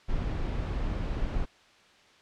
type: noise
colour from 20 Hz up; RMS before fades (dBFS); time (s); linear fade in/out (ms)
brown; -30; 0.08-1.46; 20
effects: white hiss -58 dBFS RMS until 2.21 s + low-pass 4000 Hz 12 dB/octave